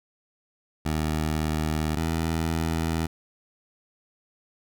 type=tone pair in turn; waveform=15% pulse; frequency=77.7 / 81.35 Hz; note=D#2 / E2; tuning=-2 / -22 cents; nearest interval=minor second; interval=80 cents; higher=second; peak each=-18 dBFS; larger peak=neither; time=0.85-1.96 / 1.96-3.07 s; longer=neither; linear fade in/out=10 ms; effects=none